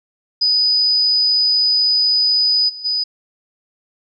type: tone with level steps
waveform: sine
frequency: 4978 Hz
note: D#8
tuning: in tune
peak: -12 / -29 / -16 dBFS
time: 0.41-3.04 s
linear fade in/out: 10 ms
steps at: 2.68 / 2.84 s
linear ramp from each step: 20 ms
effects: none